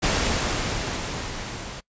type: noise with level ramp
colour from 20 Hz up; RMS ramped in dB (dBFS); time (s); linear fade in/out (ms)
pink; -21 to -36; 0.02-1.81; 20
effects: noise-tail reverb RT60 0.1 s tail -22 dB re dry + resampled to 16000 Hz